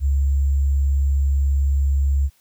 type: tone with sample-and-hold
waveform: sine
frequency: 69.3 Hz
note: C#2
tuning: in tune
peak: -15 dBFS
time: 0-2.3 s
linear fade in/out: 50 ms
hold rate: 7350 Hz
effects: white hiss -60 dBFS RMS until 2.4 s